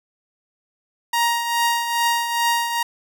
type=tone with tremolo; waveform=sawtooth; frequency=939 Hz; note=A#5; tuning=12 cents sharp; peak=-12 dBFS; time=1.13-2.83 s; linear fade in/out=5 ms; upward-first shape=triangle; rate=2.4 Hz; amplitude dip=60%; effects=none